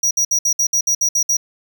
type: tone bursts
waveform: square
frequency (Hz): 5780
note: F#8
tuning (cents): -41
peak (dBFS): -14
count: 10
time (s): 0.03-1.369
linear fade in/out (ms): 5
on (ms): 79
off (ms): 61
effects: none